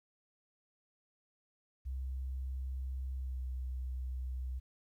sine tone with pitch glide, 65.41 to 63.77 Hz, C2 to C2, 0 to -44 cents, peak -35 dBFS, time 1.85-4.6 s, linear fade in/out 20 ms, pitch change -44 cents, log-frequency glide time 3.17-3.42 s, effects tanh soft clip ceiling -32 dBFS + 12-bit

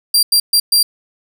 sawtooth tone bursts at uneven times, 4737 Hz, D8, 14 cents sharp, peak -6 dBFS, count 4, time 0.14-0.23 / 0.32-0.4 / 0.53-0.6 / 0.72-0.83 s, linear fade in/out 5 ms, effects none

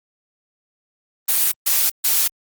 blue noise bursts, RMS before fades -17 dBFS, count 3, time 1.28-2.28 s, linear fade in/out 10 ms, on 240 ms, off 140 ms, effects Opus 32 kbps

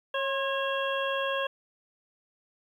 harmonic tone with a mistuned harmonic, 547 Hz, C#5, 23 cents flat, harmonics 1 / 2 / 3 / 5 / 6, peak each -30 / -33 / -34 / -37 / -37 dBFS, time 0.14-1.47 s, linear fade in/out 5 ms, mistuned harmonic 2, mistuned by -39 cents, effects 10-bit

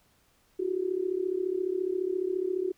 sine tone with amplitude modulation, 370 Hz, F#4, in tune, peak -23 dBFS, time 0.59-2.72 s, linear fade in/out 10 ms, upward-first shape sine, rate 34.5 Hz, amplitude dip 85%, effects pink hiss -66 dBFS RMS until 2.77 s

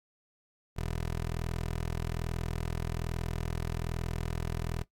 15% pulse tone, 41.2 Hz, E1, in tune, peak -26 dBFS, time 0.76-4.84 s, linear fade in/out 20 ms, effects noise-tail reverb RT60 0.1 s tail -17 dB re dry + AAC 64 kbps

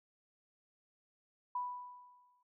sine tone with exponential decay, 987.8 Hz, B5, in tune, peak -33 dBFS, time 1.55-2.43 s, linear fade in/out 5 ms, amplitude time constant 190 ms, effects none

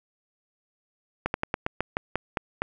slowing click train, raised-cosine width 0.5 ms, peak -10 dBFS, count 10, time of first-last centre 1.26-2.62 s, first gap 81 ms, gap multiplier 1.15, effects none

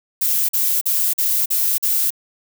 violet noise bursts, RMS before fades -18 dBFS, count 6, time 0.21-2.105 s, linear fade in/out 10 ms, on 280 ms, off 43 ms, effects none

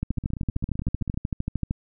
two click trains, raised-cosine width 5 ms, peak -21 / -13 dBFS, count 17 / 23, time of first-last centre 0.11-1.142 / 0.03-1.709 s, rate 15.5 / 13.1 Hz, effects none

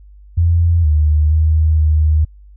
sine tone with pitch steps, 84.7 / 76.1 / 78.6 / 77.2 Hz, E2 / D#2 / D#2 / D#2, +48 / -38 / +18 / -13 cents, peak -9 dBFS, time 0.37-2.25 s, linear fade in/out 10 ms, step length 470 ms, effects added 50 Hz sine -38 dBFS peak until 2.56 s

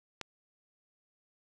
click, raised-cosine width 0.2 ms, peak -20 dBFS, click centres 0.213 s, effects none

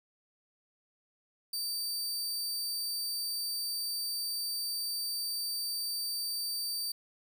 sawtooth tone, 4634 Hz, D8, 24 cents flat, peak -30 dBFS, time 1.53-6.92 s, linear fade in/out 5 ms, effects none

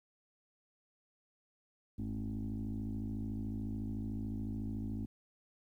sine tone with frequency modulation, 155.56 Hz, D#3, in tune, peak -35 dBFS, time 1.98-5.06 s, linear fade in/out 10 ms, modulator 53.8 Hz, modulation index 2.4, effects tanh soft clip ceiling -32 dBFS + 12-bit

